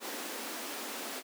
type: high-pass noise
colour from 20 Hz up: pink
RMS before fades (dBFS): -40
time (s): 0-1.23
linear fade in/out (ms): 50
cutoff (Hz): 230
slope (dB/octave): 48
effects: none